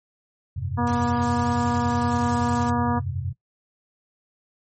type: chord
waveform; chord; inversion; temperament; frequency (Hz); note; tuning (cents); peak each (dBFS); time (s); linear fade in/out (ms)
sine; F suspended second; none; equal with one note detuned; 87.31 / 98 / 130.28; F2 / G2 / C3; 0 / 0 / -7; -30; 0.56-3.33; 10
type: harmonic tone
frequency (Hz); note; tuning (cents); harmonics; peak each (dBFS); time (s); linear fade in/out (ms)
240; B3; -49; 1 / 2 / 3 / 4 / 5 / 6 / 7; -23 / -32 / -30 / -26 / -31 / -40 / -37; 0.77-3; 20
type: noise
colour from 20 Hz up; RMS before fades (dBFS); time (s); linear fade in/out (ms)
blue; -33; 0.87-2.7; 2
effects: noise-tail reverb RT60 0.1 s tail -18 dB re dry + MP3 32 kbps